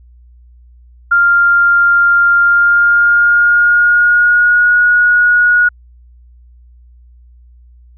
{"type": "tone with pitch glide", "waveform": "sine", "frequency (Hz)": [1396.9, 1451.2], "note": ["F6", "F#6"], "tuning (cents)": [0, -34], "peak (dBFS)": -6, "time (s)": [1.11, 5.69], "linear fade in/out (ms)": 10, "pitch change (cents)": 66, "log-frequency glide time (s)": [2.39, 4.76], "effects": ["added 60 Hz sine -39 dBFS peak until 7.97 s"]}